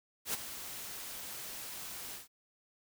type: noise with ADSR envelope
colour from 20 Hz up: white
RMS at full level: -33 dBFS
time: 0.25-2.28 s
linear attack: 88 ms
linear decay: 18 ms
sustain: -11 dB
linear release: 140 ms
effects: none